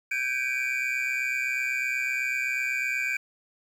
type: tone cluster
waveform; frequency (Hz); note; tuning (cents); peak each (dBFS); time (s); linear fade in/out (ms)
triangle; 1539 / 1622 / 2309 / 2437; G6 / G#6 / D7 / D#7; -32 / -41 / -30 / -37; -33 / -35 / -27 / -29; 0.11-3.17; 5
effects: 9-bit